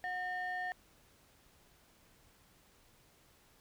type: tone pair together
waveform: sine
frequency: 729 / 1816.9 Hz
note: F#5 / A#6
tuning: -26 / -45 cents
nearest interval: octave + major third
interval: 1581 cents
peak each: -37 / -37 dBFS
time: 0.04-0.72 s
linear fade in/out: 0 ms
effects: tanh soft clip ceiling -32 dBFS + pink hiss -66 dBFS RMS until 3.6 s